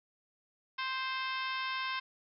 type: harmonic tone with a mistuned harmonic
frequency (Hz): 523.3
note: C5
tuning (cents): 0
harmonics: 2 / 3 / 4 / 5 / 6 / 7 / 8 / 9 / 10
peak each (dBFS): -37 / -40 / -42 / -42 / -45 / -45 / -51 / -51 / -49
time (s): 0.78-2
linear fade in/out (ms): 10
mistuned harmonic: 9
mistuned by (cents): -25
effects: none